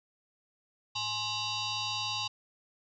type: tone with frequency modulation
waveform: sine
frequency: 108.6 Hz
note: A2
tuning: 22 cents flat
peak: -31 dBFS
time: 0.95-2.28 s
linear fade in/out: 10 ms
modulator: 949 Hz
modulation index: 5.1
effects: none